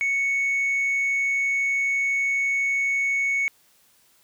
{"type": "tone with tanh clipping", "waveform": "sine", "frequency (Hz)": 2217, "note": "C#7", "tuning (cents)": 0, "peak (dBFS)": -21, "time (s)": [0.01, 3.48], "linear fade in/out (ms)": 0, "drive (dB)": 1, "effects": ["white hiss -60 dBFS RMS until 4.23 s"]}